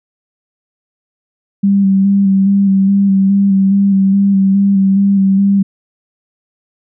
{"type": "tone with vibrato", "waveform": "sine", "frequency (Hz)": 196, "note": "G3", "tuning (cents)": 0, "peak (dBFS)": -7, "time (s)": [1.63, 5.63], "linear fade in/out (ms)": 10, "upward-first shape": "square", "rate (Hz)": 2.4, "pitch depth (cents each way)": 22, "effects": []}